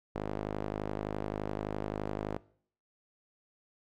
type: tone with band-pass filter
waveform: sawtooth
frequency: 51.7 Hz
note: G#1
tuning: 7 cents flat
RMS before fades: -37 dBFS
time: 0.15-2.37 s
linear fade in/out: 5 ms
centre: 520 Hz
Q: 0.81
effects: noise-tail reverb RT60 0.6 s tail -22 dB re dry + AAC 64 kbps